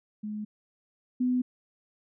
sine tone pair in turn, 211.4 / 250.7 Hz, G#3 / B3, +31 / +26 cents, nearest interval minor third, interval 295 cents, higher second, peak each -32 / -23 dBFS, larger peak second, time 0.23-0.45 / 1.2-1.42 s, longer neither, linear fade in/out 10 ms, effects none

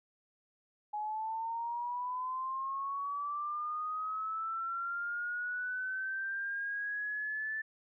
sine linear sweep, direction up, 836 to 1760 Hz, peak -34 dBFS, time 0.93-7.62 s, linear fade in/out 10 ms, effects none

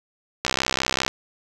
click train, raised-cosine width 0.2 ms, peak -3 dBFS, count 42, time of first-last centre 0.45-1.08 s, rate 65.1 Hz, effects 7-bit

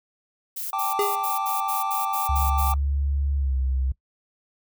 violet noise bursts, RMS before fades -31 dBFS, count 10, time 0.56-2.726 s, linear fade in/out 10 ms, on 150 ms, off 74 ms
triangle chord, G suspended second, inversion none, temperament equal, 784 / 880 / 1174.7 Hz, G5 / A5 / D6, 0 / 0 / 0 cents, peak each -26 / -28 / -25 dBFS, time 0.73-2.74 s, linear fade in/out 2 ms
square tone with exponential decay, 407.6 Hz, G#4, 32 cents flat, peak -20 dBFS, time 0.99-1.34 s, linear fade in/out 2 ms, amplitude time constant 74 ms
sine tone with pitch glide, 70.2 to 65.5 Hz, C#2 to C2, +22 to +2 cents, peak -21 dBFS, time 2.29-3.92 s, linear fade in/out 5 ms, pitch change -120 cents, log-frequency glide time 3.37-3.55 s
effects noise-tail reverb RT60 0.1 s tail -21 dB re dry

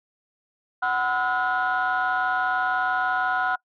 sine tone cluster, 746 / 1011 / 1302 / 1442 Hz, F#5 / B5 / E6 / F#6, +14 / +40 / -22 / -45 cents, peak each -24 / -28 / -29 / -23 dBFS, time 0.82-3.56 s, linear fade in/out 10 ms, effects noise-tail reverb RT60 0.1 s tail -24 dB re dry + tanh soft clip ceiling -16 dBFS

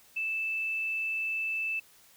sine tone, 2637 Hz, E7, in tune, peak -29 dBFS, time 0.16-1.8 s, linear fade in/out 10 ms, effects white hiss -59 dBFS RMS until 2.16 s

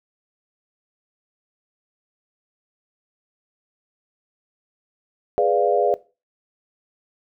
sine chord, G# diminished seventh, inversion none, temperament equal, 415.3 / 493.9 / 587.3 / 698.5 Hz, G#4 / B4 / D5 / F5, 0 / 0 / 0 / 0 cents, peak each -21 dBFS, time 5.38-5.94 s, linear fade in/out 0 ms, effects noise-tail reverb RT60 0.3 s tail -19 dB re dry

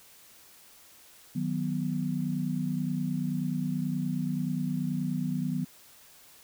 sine chord, B major, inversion first, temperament equal, 155.56 / 185 / 246.9 Hz, D#3 / F#3 / B3, 0 / 0 / 0 cents, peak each -32 dBFS, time 1.35-5.65 s, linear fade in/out 10 ms, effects white hiss -55 dBFS RMS until 6.43 s

